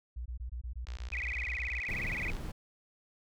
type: tone bursts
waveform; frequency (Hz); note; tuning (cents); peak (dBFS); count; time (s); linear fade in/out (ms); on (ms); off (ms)
sine; 60.2; B1; -44; -36; 14; 0.16-1.805; 10; 98; 21
type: click train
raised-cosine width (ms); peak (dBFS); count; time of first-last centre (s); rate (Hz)
0.2; -31; 91; 0.87-2.368; 60.1
type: tone with vibrato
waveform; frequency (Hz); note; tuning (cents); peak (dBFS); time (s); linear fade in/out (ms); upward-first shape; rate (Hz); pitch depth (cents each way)
sine; 2217; C#7; 0; -34; 1.12-2.31; 10; sine; 19; 240
type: noise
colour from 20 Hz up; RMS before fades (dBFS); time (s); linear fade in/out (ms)
brown; -38; 1.88-2.52; 10
effects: none